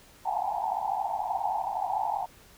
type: band-pass noise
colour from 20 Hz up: pink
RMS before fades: -30 dBFS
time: 0.25-2.26 s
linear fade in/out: 5 ms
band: 720 to 910 Hz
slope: 96 dB/octave
effects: pink hiss -55 dBFS RMS until 2.57 s